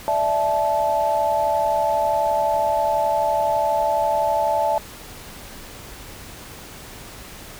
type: chord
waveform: sine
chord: D suspended second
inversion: none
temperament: equal with one note detuned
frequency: 587.3 / 659.3 / 869.4 Hz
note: D5 / E5 / A5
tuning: 0 / 0 / -21 cents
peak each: -24 / -22 / -20 dBFS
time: 0.08-4.78 s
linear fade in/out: 0 ms
effects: pink hiss -39 dBFS RMS until 7.59 s